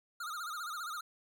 square tone with vibrato, 1318.5 Hz, E6, in tune, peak -39 dBFS, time 0.2-1.01 s, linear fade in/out 5 ms, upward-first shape sine, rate 15 Hz, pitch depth 150 cents each way, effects none

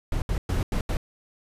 brown noise bursts at uneven times, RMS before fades -25 dBFS, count 5, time 0.12-0.22 / 0.29-0.38 / 0.49-0.63 / 0.72-0.81 / 0.89-0.97 s, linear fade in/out 2 ms, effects resampled to 32000 Hz

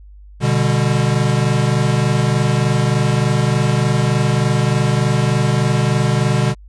square chord, G major, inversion first, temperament equal with one note detuned, 123.47 / 146.83 / 199.31 Hz, B2 / D3 / G3, 0 / 0 / +29 cents, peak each -17 / -18 / -22 dBFS, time 0.4-6.55 s, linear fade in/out 50 ms, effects added 50 Hz sine -37 dBFS peak until 6.68 s + resampled to 22050 Hz

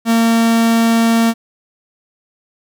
45% pulse tone, 228.8 Hz, A#3, 32 cents flat, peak -10 dBFS, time 0.05-1.34 s, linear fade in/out 50 ms, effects none

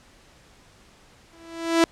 sawtooth tone with exponential growth, 331.6 Hz, E4, 10 cents sharp, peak -9 dBFS, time 1.33-1.84 s, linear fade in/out 0 ms, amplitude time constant 110 ms, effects pink hiss -54 dBFS RMS until 1.91 s + low-pass 8000 Hz 12 dB/octave

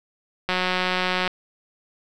click train, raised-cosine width 0.3 ms, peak -7 dBFS, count 145, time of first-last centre 0.49-1.277 s, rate 183 Hz, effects none

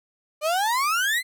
35% pulse exponential sweep, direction up, 587.3 to 2093 Hz, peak -19 dBFS, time 0.41-1.23 s, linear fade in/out 50 ms, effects none

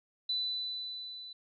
sine tone with level ramp, 3990 Hz, B7, 17 cents sharp, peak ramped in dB -29 to -44 dBFS, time 0.29-1.33 s, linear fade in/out 5 ms, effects none

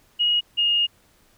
sine tone pair in turn, 2888 / 2848 Hz, F#7 / F7, -43 / +33 cents, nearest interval unison, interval 24 cents, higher first, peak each -17 dBFS, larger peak neither, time 0.19-0.41 / 0.57-0.87 s, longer second, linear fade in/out 20 ms, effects pink hiss -59 dBFS RMS until 1.37 s

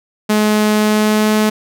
sawtooth tone with pitch glide, 212.4 to 214.4 Hz, G#3 to A3, +39 to -45 cents, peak -7 dBFS, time 0.29-1.5 s, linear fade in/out 10 ms, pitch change +16 cents, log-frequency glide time 0.74-1.35 s, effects none

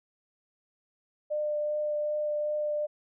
sine tone with vibrato, 599 Hz, D5, 34 cents sharp, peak -27 dBFS, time 1.3-2.87 s, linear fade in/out 20 ms, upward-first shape triangle, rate 2.6 Hz, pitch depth 11 cents each way, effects none

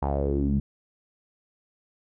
sawtooth tone with low-pass filter sweep, 70.3 Hz, C#2, 25 cents sharp, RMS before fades -25 dBFS, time 0.02-0.6 s, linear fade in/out 5 ms, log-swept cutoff 920 to 180 Hz, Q 5.2, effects none

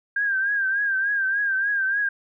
sine tone with vibrato, 1600 Hz, G6, 35 cents sharp, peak -20 dBFS, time 0.16-2.09 s, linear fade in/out 5 ms, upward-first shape triangle, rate 3.4 Hz, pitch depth 82 cents each way, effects none

